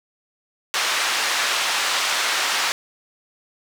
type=band-pass noise; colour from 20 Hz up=pink; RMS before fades=-22 dBFS; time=0.74-2.72 s; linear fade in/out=0 ms; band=1100 to 6200 Hz; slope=12 dB/octave; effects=none

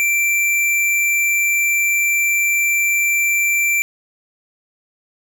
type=tone; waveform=square; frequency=2349 Hz; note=D7; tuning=in tune; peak=-15 dBFS; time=0-3.82 s; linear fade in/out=0 ms; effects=none

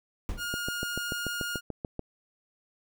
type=noise with exponential decay; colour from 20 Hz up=brown; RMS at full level=-29 dBFS; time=0.29-0.53 s; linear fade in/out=0 ms; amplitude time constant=51 ms
type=tone; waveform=sawtooth; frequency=1424 Hz; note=F6; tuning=33 cents sharp; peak=-28 dBFS; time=0.37-1.61 s; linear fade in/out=50 ms
type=click train; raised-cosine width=2 ms; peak=-20 dBFS; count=11; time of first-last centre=0.54-1.993 s; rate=6.88 Hz
effects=none

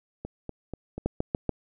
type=two click trains; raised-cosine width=2 ms; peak=-12 / -21 dBFS; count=4 / 4; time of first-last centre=1.06-1.493 / 0.25-0.98 s; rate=6.93 / 4.11 Hz; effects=none

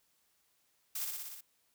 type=noise with echo; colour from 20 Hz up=blue; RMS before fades=-38 dBFS; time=0.95-1.05 s; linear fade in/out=5 ms; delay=60 ms; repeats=6; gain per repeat=-2 dB; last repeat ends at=1.41 s; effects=white hiss -74 dBFS RMS until 1.74 s

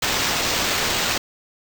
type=noise with sample-and-hold; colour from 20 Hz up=violet; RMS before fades=-22 dBFS; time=0.02-1.18 s; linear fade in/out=5 ms; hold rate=11025 Hz; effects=none

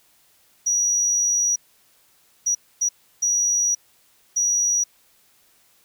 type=tone bursts at uneven times; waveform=triangle; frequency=5800 Hz; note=F#8; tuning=35 cents flat; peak=-15 dBFS; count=5; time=0.66-1.56 / 2.46-2.55 / 2.81-2.89 / 3.22-3.75 / 4.36-4.84 s; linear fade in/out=10 ms; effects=tanh soft clip ceiling -14 dBFS + white hiss -59 dBFS RMS until 5.84 s

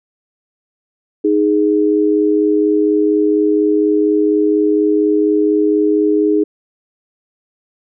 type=tone pair together; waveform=sine; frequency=311.1 / 415.3 Hz; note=D#4 / G#4; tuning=0 / 0 cents; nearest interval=perfect fourth; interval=500 cents; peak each=-13 dBFS; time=1.24-6.44 s; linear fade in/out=10 ms; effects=none

